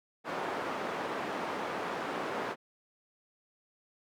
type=band-pass noise; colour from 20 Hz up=white; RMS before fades=-36 dBFS; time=0.24-2.56 s; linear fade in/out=50 ms; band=240 to 1100 Hz; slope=12 dB/octave; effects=none